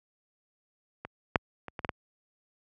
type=clicks; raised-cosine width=0.5 ms; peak=-22 / -6 / -23 / -20 / -15 / -14 dBFS; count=6; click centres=1.05 / 1.358 / 1.683 / 1.792 / 1.848 / 1.892 s; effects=high-pass 60 Hz 12 dB/octave